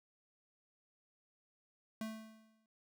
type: tone with exponential decay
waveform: square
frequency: 220 Hz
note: A3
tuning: in tune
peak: -38 dBFS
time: 2.01-2.66 s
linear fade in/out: 2 ms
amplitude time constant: 140 ms
effects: noise-tail reverb RT60 0.1 s tail -21 dB re dry